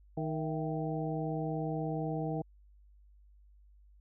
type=harmonic tone with a mistuned harmonic; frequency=156.5 Hz; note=D#3; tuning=10 cents sharp; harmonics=1 / 2 / 3 / 4 / 5; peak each=-35 / -38 / -40 / -41 / -42 dBFS; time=0.17-2.42 s; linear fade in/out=5 ms; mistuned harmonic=4; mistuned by=+91 cents; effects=added 50 Hz sine -57 dBFS peak until 4 s